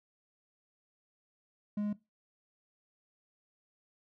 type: tone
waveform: triangle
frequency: 207.7 Hz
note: G#3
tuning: in tune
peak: -29 dBFS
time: 1.77-1.93 s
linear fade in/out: 5 ms
effects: noise-tail reverb RT60 0.2 s tail -17 dB re dry

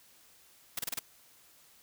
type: noise bursts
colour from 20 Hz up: white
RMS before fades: -34 dBFS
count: 5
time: 0.77-0.992 s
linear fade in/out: 5 ms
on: 22 ms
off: 28 ms
effects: white hiss -61 dBFS RMS until 1.82 s

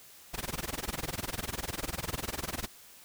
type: noise with tremolo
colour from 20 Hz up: pink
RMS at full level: -33 dBFS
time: 0.33-2.68 s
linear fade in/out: 20 ms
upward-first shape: sine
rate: 20 Hz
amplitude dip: 100%
effects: white hiss -54 dBFS RMS until 3.04 s

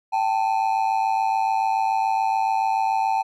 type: ring-modulated tone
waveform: triangle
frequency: 830.6 Hz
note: G#5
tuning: in tune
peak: -14 dBFS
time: 0.12-3.23 s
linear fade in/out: 20 ms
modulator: 53.5 Hz
effects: none

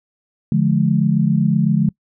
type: chord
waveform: sine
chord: D diminished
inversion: none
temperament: equal with one note detuned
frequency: 146.83 / 174.61 / 212.9 Hz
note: D3 / F3 / Ab3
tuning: 0 / 0 / +43 cents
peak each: -17 dBFS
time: 0.52-1.89 s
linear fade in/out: 2 ms
effects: noise-tail reverb RT60 0.1 s tail -25 dB re dry

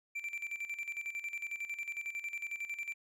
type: tone with tremolo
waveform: triangle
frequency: 2349 Hz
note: D7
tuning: in tune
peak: -34 dBFS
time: 0.15-2.94 s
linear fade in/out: 10 ms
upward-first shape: square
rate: 11 Hz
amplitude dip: 70%
effects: none

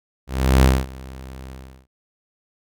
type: tone with ADSR envelope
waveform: sawtooth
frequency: 65.41 Hz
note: C2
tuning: in tune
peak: -6 dBFS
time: 0.27-1.87 s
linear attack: 360 ms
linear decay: 230 ms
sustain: -24 dB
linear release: 360 ms
effects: none

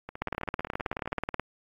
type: two click trains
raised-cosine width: 0.5 ms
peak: -14 / -23 dBFS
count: 23 / 18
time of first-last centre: 0.22-1.396 / 0.09-1.187 s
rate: 18.7 / 15.5 Hz
effects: AAC 32 kbps

